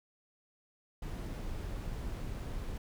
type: noise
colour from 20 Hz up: brown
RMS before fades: -39 dBFS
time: 1.02-2.78 s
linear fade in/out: 5 ms
effects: none